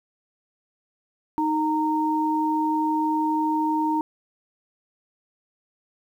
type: tone pair together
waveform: sine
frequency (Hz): 311.1 / 923.1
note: D#4 / A#5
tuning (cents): 0 / -17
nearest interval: octave + perfect fifth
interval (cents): 1883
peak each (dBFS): -23 / -23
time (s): 1.38-4.01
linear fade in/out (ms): 0
effects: 9-bit